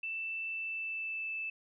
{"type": "tone with pitch glide", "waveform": "sine", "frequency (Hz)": [2657, 2633], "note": ["E7", "E7"], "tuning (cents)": [13, -3], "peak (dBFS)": -35, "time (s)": [0.03, 1.5], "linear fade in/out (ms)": 5, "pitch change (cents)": -16, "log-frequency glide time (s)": [0.48, 1.33], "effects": []}